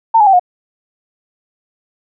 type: tone with pitch steps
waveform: sine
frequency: 901 / 835.8 / 775.4 / 719.3 Hz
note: A5 / G#5 / G5 / F#5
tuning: +41 / +11 / -19 / -49 cents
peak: -5 dBFS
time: 0.14-0.396 s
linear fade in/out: 10 ms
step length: 64 ms
effects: none